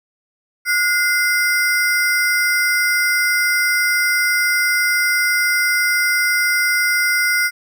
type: ring-modulated tone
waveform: square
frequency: 1760 Hz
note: A6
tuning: in tune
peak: -12 dBFS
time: 0.65-7.51 s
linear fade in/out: 50 ms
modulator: 314 Hz
effects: none